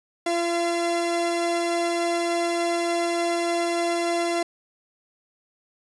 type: tone pair together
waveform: 45% pulse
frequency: 342.7 / 682 Hz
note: F4 / F5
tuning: -33 / -41 cents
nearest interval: octave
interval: 1192 cents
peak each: -25 dBFS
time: 0.26-4.43 s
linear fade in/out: 5 ms
effects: resampled to 24000 Hz